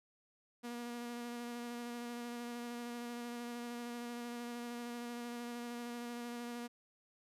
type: tone with vibrato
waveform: sawtooth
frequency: 239 Hz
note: A#3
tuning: 43 cents sharp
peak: -38 dBFS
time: 0.63-6.68 s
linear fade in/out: 20 ms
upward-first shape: square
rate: 13 Hz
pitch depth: 12 cents each way
effects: resampled to 32000 Hz